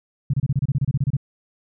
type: tone bursts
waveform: sine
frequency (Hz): 136.5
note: C#3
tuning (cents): -26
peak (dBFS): -16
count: 14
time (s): 0.3-1.168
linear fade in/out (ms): 5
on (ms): 36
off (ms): 28
effects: none